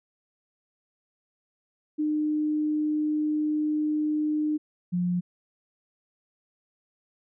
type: tone pair in turn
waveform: sine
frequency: 303.6 / 177.79 Hz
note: D#4 / F3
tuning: -42 / +31 cents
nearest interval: major sixth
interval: 927 cents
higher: first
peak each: -23 dBFS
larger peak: neither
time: 1.98-4.58 / 4.92-5.21 s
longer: first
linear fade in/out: 20 ms
effects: none